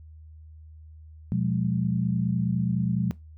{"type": "chord", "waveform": "sine", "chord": "F diminished", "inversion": "second", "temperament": "equal with one note detuned", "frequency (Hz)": [123.47, 178.08, 207.7], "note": ["Cb3", "F3", "Ab3"], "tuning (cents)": [0, 34, 0], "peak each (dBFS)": [-27, -25, -29], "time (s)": [1.32, 3.11], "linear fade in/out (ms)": 0, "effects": ["noise-tail reverb RT60 0.2 s tail -21 dB re dry", "added 78 Hz sine -44 dBFS peak until 3.37 s"]}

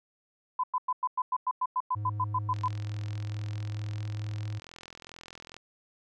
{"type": "tone bursts", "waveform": "sine", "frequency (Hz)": 1009, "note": "B5", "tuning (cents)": 37, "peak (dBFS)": -25, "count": 15, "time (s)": [0.59, 2.68], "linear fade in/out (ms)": 5, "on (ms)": 46, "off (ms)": 100}
{"type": "tone with pitch glide", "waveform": "triangle", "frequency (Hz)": [104.5, 105.59], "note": ["G#2", "G#2"], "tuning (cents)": [11, 29], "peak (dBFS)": -30, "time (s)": [1.95, 4.6], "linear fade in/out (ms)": 20, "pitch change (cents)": 18, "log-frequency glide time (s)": [2.88, 4.39]}
{"type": "click train", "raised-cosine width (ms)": 0.2, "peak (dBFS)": -28, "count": 129, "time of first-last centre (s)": [2.54, 5.566], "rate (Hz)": 42.3}
{"effects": []}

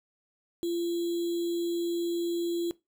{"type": "tone with sample-and-hold", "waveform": "sine", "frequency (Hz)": 342.4, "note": "F4", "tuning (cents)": -34, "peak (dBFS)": -27, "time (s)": [0.63, 2.71], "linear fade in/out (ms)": 0, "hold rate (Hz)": 3675, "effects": ["noise-tail reverb RT60 0.2 s tail -19 dB re dry"]}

